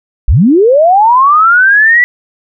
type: linear sweep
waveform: sine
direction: up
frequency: 36.13 to 1975.5 Hz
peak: -3 dBFS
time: 0.28-2.04 s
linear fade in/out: 0 ms
effects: none